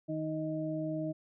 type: harmonic tone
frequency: 156.5 Hz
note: D#3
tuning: 10 cents sharp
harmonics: 1 / 2 / 4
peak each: -38 / -35 / -38 dBFS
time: 0.08-1.13 s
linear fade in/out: 20 ms
effects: none

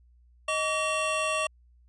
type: tone cluster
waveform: square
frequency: 624 / 1140 / 2727 Hz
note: D#5 / C#6 / F7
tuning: +5 / +48 / -42 cents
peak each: -31 dBFS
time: 0.48-1.47 s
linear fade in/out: 5 ms
effects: added 60 Hz sine -56 dBFS peak until 1.88 s + resampled to 24000 Hz

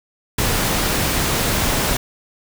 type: noise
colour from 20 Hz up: pink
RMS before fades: -19 dBFS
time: 0.38-1.97 s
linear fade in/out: 5 ms
effects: none

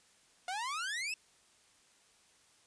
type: exponential sweep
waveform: sawtooth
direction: up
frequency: 706 to 2700 Hz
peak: -32 dBFS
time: 0.48-1.14 s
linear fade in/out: 2 ms
effects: white hiss -66 dBFS RMS until 2.66 s + resampled to 22050 Hz

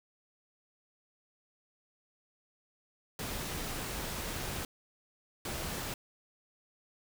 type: noise bursts at uneven times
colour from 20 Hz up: pink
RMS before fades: -38 dBFS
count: 2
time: 3.19-4.65 / 5.45-5.94 s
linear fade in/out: 2 ms
effects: none

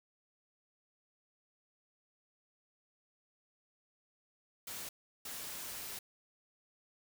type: noise bursts at uneven times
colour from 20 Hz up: white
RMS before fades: -44 dBFS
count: 2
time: 4.67-4.89 / 5.25-5.99 s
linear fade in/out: 5 ms
effects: none

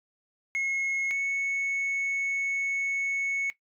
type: tone pair in turn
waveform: sine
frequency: 2171 / 2208 Hz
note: C#7 / C#7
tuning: -37 / -7 cents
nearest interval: unison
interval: 30 cents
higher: second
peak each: -23 dBFS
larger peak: neither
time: 0.55-1.11 / 1.11-3.5 s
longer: second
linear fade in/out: 0 ms
effects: noise-tail reverb RT60 0.1 s tail -17 dB re dry + tanh soft clip ceiling -25 dBFS

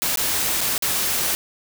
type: noise with dropouts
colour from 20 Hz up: white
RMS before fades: -22 dBFS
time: 0.02-1.35 s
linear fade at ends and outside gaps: 0 ms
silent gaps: 0.158-0.173 / 0.607-0.612 / 0.779-0.823 s
effects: none

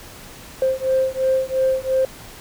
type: beating tone pair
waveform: sine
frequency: 523.3 / 526.2 Hz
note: C5 / C5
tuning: 0 / +10 cents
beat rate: 2.9 Hz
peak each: -19 dBFS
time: 0.62-2.05 s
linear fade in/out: 2 ms
effects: tanh soft clip ceiling -10 dBFS + pink hiss -40 dBFS RMS until 2.4 s

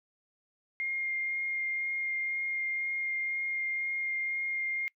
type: tone with vibrato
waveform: sine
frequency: 2123 Hz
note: C7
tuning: 25 cents sharp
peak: -30 dBFS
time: 0.8-4.88 s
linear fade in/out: 0 ms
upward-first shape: sine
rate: 2 Hz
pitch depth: 8 cents each way
effects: noise-tail reverb RT60 0.1 s tail -25 dB re dry

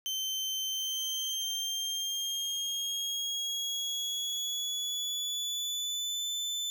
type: tone with pitch glide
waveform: 30% pulse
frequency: 3100 to 3520 Hz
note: G7 to A7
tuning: -20 to 0 cents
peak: -29 dBFS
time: 0.06-6.7 s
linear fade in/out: 0 ms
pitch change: +220 cents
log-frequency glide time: 0.67-6.28 s
effects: none

